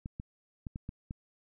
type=clicks; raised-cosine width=5 ms; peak=-26 dBFS; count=6; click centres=0.059 / 0.199 / 0.668 / 0.759 / 0.891 / 1.109 s; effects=none